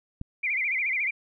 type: click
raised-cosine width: 5 ms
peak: -21 dBFS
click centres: 0.214 s
type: tone with vibrato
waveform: sine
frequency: 2214 Hz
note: C#7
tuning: 3 cents flat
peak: -24 dBFS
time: 0.43-1.11 s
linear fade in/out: 10 ms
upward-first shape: sine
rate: 14 Hz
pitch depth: 160 cents each way
effects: none